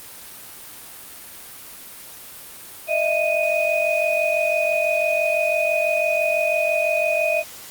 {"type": "tone cluster", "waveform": "sine", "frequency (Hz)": [616, 662, 2487], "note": ["D#5", "E5", "D#7"], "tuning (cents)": [-17, 7, -1], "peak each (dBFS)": -22, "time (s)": [2.87, 7.44], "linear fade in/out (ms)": 50, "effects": ["white hiss -39 dBFS RMS until 7.7 s", "Opus 32 kbps"]}